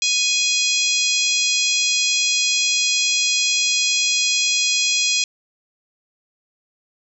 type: harmonic tone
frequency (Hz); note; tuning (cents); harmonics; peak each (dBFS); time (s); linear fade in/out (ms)
830.6; G#5; 0; 3 / 4 / 5 / 6 / 7 / 8 / 9; -22 / -23 / -24 / -25 / -25 / -26 / -27; 0.02-5.24; 2
effects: none